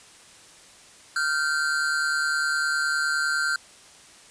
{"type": "tone pair together", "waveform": "square", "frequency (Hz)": [1396.9, 1546.7], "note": ["F6", "G6"], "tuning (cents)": [0, -24], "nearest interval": "major second", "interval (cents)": 176, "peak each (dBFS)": -26, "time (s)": [1.16, 3.56], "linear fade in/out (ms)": 2, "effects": ["white hiss -50 dBFS RMS until 4.3 s", "resampled to 22050 Hz"]}